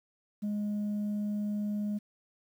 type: tone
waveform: sine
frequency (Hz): 207.7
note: G#3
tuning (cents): 0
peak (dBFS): -27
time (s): 0.42-1.99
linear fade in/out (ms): 20
effects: tanh soft clip ceiling -29 dBFS + 10-bit